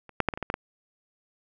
clicks, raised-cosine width 0.5 ms, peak -30 / -6 / -7 / -18 / -20 / -15 / -12 / -13 dBFS, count 8, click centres 0.093 / 0.203 / 0.287 / 0.338 / 0.375 / 0.427 / 0.501 / 0.541 s, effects none

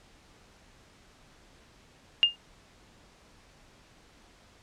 sine tone with exponential decay, 2820 Hz, F7, 16 cents sharp, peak -13 dBFS, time 2.23-2.36 s, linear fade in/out 0 ms, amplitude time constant 27 ms, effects pink hiss -58 dBFS RMS until 4.62 s + low-pass 7000 Hz 12 dB/octave

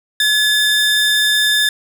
45% pulse tone pair together, 1704 / 3611 Hz, G#6 / A7, +44 / +44 cents, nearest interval octave + minor second, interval 1300 cents, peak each -15 dBFS, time 0.2-1.69 s, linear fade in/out 2 ms, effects none

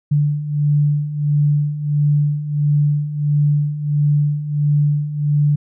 sine beating tone pair, 145.8 / 147.3 Hz, D3 / D3, -12 / +6 cents, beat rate 1.5 Hz, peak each -20 / -15 dBFS, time 0.11-5.56 s, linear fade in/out 10 ms, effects none

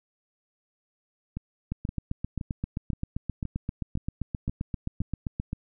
two click trains, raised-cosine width 5 ms, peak -17 / -20 dBFS, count 30 / 8, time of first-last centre 1.72-5.531 / 1.37-5.016 s, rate 7.61 / 1.92 Hz, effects none

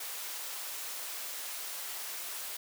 white high-pass noise, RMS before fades -40 dBFS, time 0-2.57 s, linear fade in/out 5 ms, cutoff 520 Hz, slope 12 dB/octave, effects none

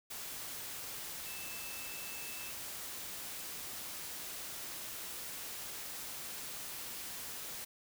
sine tone in noise, 2637 Hz, E7, in tune, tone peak -49 dBFS, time 1.26-2.51 s, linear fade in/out 10 ms, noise white, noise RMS -44 dBFS, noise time 0.1-7.65 s, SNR -8 dB, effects none

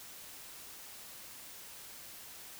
silence, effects white hiss -50 dBFS RMS until 2.59 s

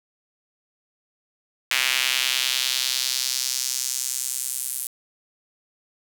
sawtooth tone with high-pass filter sweep, 130 Hz, C3, 11 cents flat, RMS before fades -25 dBFS, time 1.71-4.87 s, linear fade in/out 0 ms, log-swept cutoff 2300 to 10000 Hz, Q 1.7, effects 7-bit

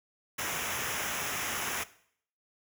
pink noise with comb filter, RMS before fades -34 dBFS, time 0.38-1.84 s, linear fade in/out 10 ms, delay 0.23 ms, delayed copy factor -0.7, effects noise-tail reverb RT60 0.6 s tail -17 dB re dry + high-pass 80 Hz 12 dB/octave

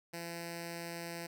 5% pulse tone with notch filter, 169.6 Hz, E3, 50 cents sharp, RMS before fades -43 dBFS, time 0.13-1.27 s, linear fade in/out 10 ms, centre 1200 Hz, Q 1.1, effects none

